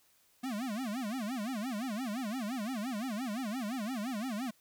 square tone with vibrato, 233.1 Hz, A#3, in tune, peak -35 dBFS, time 0.43-4.51 s, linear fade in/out 10 ms, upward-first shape sine, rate 5.8 Hz, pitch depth 250 cents each way, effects white hiss -68 dBFS RMS until 4.6 s

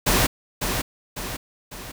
pink noise with echo, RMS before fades -19 dBFS, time 0.06-0.27 s, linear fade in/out 10 ms, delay 550 ms, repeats 3, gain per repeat -6 dB, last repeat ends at 1.92 s, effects none

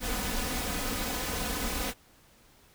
pink noise with comb filter, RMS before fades -32 dBFS, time 0-1.94 s, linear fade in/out 50 ms, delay 4 ms, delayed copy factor +0.65, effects pink hiss -60 dBFS RMS until 2.74 s

